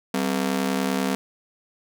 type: ring-modulated tone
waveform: sawtooth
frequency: 227.9 Hz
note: A#3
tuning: 39 cents flat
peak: -15 dBFS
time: 0.14-1.15 s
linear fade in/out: 0 ms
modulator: 35.1 Hz
effects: none